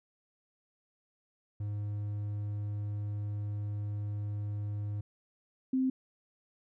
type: tone pair in turn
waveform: triangle / sine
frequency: 103.5 / 260.8 Hz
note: G#2 / C4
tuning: -5 / -5 cents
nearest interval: octave + major third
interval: 1600 cents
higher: second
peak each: -31 / -26 dBFS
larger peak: second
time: 1.6-5.01 / 5.73-5.9 s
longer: first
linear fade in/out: 5 ms
effects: none